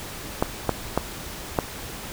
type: clicks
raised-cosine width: 1 ms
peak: -5 dBFS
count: 4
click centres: 0.425 / 0.693 / 0.976 / 1.588 s
effects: pink hiss -36 dBFS RMS until 2.12 s